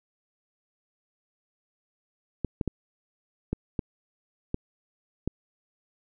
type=clicks; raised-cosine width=3 ms; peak=-14 dBFS; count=7; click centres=2.447 / 2.612 / 2.677 / 3.53 / 3.792 / 4.544 / 5.276 s; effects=none